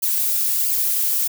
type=noise with flanger; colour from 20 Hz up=violet; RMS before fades=-20 dBFS; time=0.02-1.28 s; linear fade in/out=10 ms; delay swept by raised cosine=0.53 to 3.93 ms; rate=1.5 Hz; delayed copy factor=-0.75; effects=none